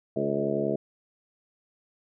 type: harmonic tone with a mistuned harmonic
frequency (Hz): 70.9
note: C#2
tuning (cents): +40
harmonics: 2 / 3 / 4 / 5 / 6 / 7 / 8 / 9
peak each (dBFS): -36 / -32 / -35 / -31 / -31 / -36 / -36 / -31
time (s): 0.16-0.76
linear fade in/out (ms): 5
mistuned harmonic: 7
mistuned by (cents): -20
effects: none